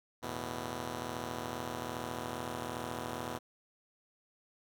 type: chord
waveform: 5% pulse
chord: E suspended fourth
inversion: none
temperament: just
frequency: 82.41 / 109.88 / 123.61 Hz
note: E2 / A2 / B2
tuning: 0 / -2 / +2 cents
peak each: -33 / -34 / -30 dBFS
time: 0.22-3.39 s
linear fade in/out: 20 ms
effects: none